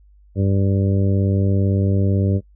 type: harmonic tone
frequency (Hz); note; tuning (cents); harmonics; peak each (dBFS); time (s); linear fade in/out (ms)
97.9; G2; -2; 1 / 2 / 3 / 4 / 5 / 6; -16 / -22 / -26 / -28 / -30 / -32; 0.35-2.41; 50
effects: noise-tail reverb RT60 0.1 s tail -22 dB re dry + added 50 Hz sine -47 dBFS peak until 2.55 s